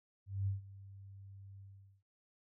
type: tone with ADSR envelope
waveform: sine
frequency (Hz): 98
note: G2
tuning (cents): 0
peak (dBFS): -31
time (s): 0.26-2.03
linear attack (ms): 210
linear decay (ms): 140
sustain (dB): -19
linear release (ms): 430
effects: none